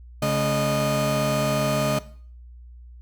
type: tone cluster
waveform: 35% pulse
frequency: 139.2 / 213.1 / 615 Hz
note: C#3 / G#3 / D#5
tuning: +8 / +45 / -20 cents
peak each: -23 / -26 / -22 dBFS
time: 0.22-1.99 s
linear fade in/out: 5 ms
effects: noise-tail reverb RT60 0.5 s tail -17 dB re dry + added 60 Hz sine -41 dBFS peak until 3.01 s

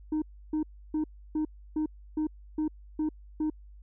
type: tone bursts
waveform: sine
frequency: 308.5 Hz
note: D#4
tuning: 15 cents flat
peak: -23 dBFS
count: 9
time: 0.12-3.5 s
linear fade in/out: 5 ms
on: 100 ms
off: 310 ms
effects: tanh soft clip ceiling -25 dBFS + added 50 Hz sine -47 dBFS peak until 3.82 s

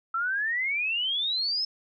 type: exponential sweep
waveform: sine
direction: up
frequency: 1318.5 to 5274 Hz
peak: -25 dBFS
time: 0.14-1.65 s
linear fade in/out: 5 ms
effects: none

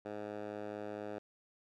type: tone with band-pass filter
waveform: 10% pulse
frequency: 104.4 Hz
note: G#2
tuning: 10 cents sharp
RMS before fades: -43 dBFS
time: 0.05-1.19 s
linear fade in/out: 5 ms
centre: 590 Hz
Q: 0.88
effects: none

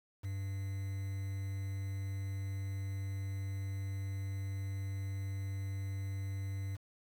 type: tone with quantisation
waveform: triangle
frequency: 97.8 Hz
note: G2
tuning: 4 cents flat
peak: -34 dBFS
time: 0.23-6.77 s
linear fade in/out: 20 ms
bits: 9
effects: none

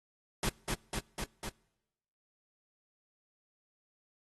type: noise with echo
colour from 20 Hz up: pink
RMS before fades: -32 dBFS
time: 0.43-0.49 s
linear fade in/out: 2 ms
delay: 250 ms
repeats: 4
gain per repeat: -2 dB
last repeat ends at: 1.49 s
effects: noise-tail reverb RT60 1.0 s tail -26 dB re dry + AAC 32 kbps

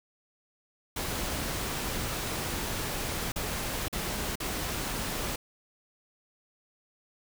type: noise with dropouts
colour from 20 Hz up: pink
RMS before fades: -33 dBFS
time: 0.96-5.36 s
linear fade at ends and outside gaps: 5 ms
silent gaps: 3.32-3.359 / 3.883-3.927 / 4.356-4.401 s
effects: none

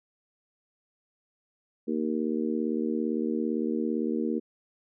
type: harmonic tone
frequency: 77.7 Hz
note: D#2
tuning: 2 cents flat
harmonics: 3 / 4 / 5 / 6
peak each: -29 / -31 / -33 / -35 dBFS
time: 1.87-4.4 s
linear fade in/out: 20 ms
effects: none

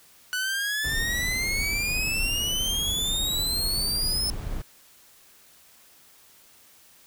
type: exponential sweep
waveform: sawtooth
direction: up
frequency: 1480 to 5274 Hz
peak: -22 dBFS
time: 0.33-4.3 s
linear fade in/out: 0 ms
type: noise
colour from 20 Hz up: brown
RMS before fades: -32 dBFS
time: 0.84-4.62 s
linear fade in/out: 5 ms
effects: white hiss -55 dBFS RMS until 7.06 s

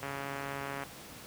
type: click train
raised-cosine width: 0.5 ms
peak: -23 dBFS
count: 113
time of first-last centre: 0.03-0.836 s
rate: 139 Hz
effects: pink hiss -48 dBFS RMS until 1.26 s + high-pass 80 Hz 12 dB/octave

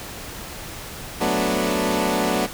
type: chord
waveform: 15% pulse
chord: B minor seventh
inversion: second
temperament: equal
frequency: 185 / 220 / 246.9 / 293.7 Hz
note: F#3 / A3 / B3 / D4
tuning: 0 / 0 / 0 / 0 cents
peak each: -19 dBFS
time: 1.2-2.47 s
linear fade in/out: 20 ms
effects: pink hiss -35 dBFS RMS until 2.53 s

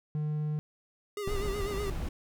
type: tone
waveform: triangle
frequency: 151.4 Hz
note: D#3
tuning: 47 cents flat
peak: -27 dBFS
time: 0.15-0.59 s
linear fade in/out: 0 ms
type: tone with vibrato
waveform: square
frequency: 402.2 Hz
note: G4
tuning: 44 cents sharp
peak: -34 dBFS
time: 1.17-1.9 s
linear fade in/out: 2 ms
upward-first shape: sine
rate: 8.1 Hz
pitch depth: 65 cents each way
type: noise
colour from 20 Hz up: brown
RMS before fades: -34 dBFS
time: 1.27-2.09 s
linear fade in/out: 5 ms
effects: none

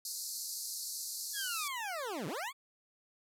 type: band-pass noise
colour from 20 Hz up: pink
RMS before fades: -41 dBFS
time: 0.05-1.68 s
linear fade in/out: 2 ms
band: 4200 to 14000 Hz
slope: 96 dB/octave
type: linear two-way sweep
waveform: 20% pulse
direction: down then up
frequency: 1717 to 132.3 to 1172 Hz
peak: -32 dBFS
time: 1.33-2.53 s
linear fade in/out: 50 ms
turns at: 2.27 s
effects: none

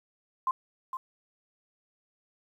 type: tone with echo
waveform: sine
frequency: 1046.5 Hz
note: C6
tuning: in tune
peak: -24 dBFS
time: 0.47-0.51 s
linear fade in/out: 2 ms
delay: 460 ms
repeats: 1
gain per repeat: -8 dB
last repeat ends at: 0.97 s
effects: 10-bit

